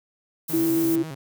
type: noise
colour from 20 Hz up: violet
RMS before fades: -31 dBFS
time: 0.48-0.96 s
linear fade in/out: 10 ms
type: tone with vibrato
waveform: sawtooth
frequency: 146.83 Hz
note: D3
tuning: in tune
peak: -29 dBFS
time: 0.49-1.15 s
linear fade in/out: 10 ms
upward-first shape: square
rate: 7.3 Hz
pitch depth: 140 cents each way
type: tone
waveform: sine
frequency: 329.6 Hz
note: E4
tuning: in tune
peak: -19 dBFS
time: 0.53-1.03 s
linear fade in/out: 10 ms
effects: none